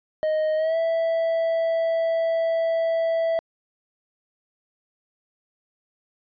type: tone with pitch glide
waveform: triangle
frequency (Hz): 622.3 to 658.5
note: D#5 to E5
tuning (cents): 0 to -2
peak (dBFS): -18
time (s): 0.23-3.39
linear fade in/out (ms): 0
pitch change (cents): +98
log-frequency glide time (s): 0.56-0.77
effects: resampled to 11025 Hz